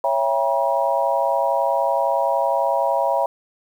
sine chord, C# diminished seventh, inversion none, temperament just, 554.4 / 665.2 / 798.3 / 957.9 Hz, C#5 / E5 / G5 / Bb5, 0 / +16 / +31 / +47 cents, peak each -22 / -22 / -24 / -22 dBFS, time 0.04-3.26 s, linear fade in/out 2 ms, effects 8-bit

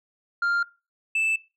sine tone pair in turn, 1396.9 / 2637 Hz, F6 / E7, 0 / 0 cents, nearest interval major seventh, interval 1100 cents, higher second, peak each -18 dBFS, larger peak neither, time 0.42-0.63 / 1.15-1.36 s, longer neither, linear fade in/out 5 ms, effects noise-tail reverb RT60 0.3 s tail -22 dB re dry + tanh soft clip ceiling -20 dBFS

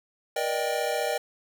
square chord, Eb major seventh, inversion second, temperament equal with one note detuned, 477.9 / 587.3 / 622.3 / 784 Hz, Bb4 / D5 / Eb5 / G5, +43 / 0 / 0 / 0 cents, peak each -32 dBFS, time 0.36-1.18 s, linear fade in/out 5 ms, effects none

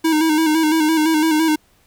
square tone with vibrato, 314.7 Hz, D#4, 20 cents sharp, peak -14 dBFS, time 0.04-1.56 s, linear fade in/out 10 ms, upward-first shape square, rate 5.9 Hz, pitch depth 45 cents each way, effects pink hiss -57 dBFS RMS until 1.86 s

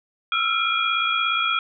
sine tone cluster, 1314 / 1371 / 2406 / 3318 Hz, E6 / F6 / D7 / G#7, -6 / -32 / +41 / -2 cents, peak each -25 dBFS, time 0.32-1.59 s, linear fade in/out 2 ms, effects none

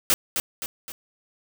white noise with echo, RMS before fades -19 dBFS, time 0.1-0.14 s, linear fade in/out 0 ms, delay 260 ms, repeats 3, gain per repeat -6 dB, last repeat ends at 0.92 s, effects none

